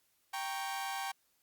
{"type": "chord", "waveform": "sawtooth", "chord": "G diminished", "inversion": "none", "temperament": "equal", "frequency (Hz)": [784, 932.3, 1108.7], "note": ["G5", "Bb5", "Db6"], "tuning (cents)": [0, 0, 0], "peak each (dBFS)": [-34, -40, -40], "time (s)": [0.33, 1.12], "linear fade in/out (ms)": 10, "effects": ["white hiss -74 dBFS RMS until 1.42 s", "Opus 48 kbps"]}